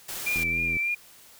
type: noise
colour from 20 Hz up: white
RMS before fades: -35 dBFS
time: 0.08-0.44 s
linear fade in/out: 10 ms
type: tone with vibrato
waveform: sine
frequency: 2373 Hz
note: D7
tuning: 17 cents sharp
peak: -24 dBFS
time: 0.26-0.95 s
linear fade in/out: 10 ms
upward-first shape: triangle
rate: 3.4 Hz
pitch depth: 41 cents each way
type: click train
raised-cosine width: 3 ms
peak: -25 dBFS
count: 35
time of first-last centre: 0.36-0.768 s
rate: 83.3 Hz
effects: white hiss -52 dBFS RMS until 1.39 s